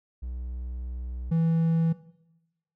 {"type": "tone pair in turn", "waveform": "triangle", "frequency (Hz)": [61.74, 164.26], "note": ["B1", "E3"], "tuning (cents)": [0, -6], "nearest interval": "octave + perfect fourth", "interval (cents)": 1694, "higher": "second", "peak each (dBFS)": [-30, -19], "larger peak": "second", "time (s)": [[0.22, 1.31], [1.31, 1.93]], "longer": "first", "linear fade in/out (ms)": 10, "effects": ["noise-tail reverb RT60 0.9 s tail -17 dB re dry"]}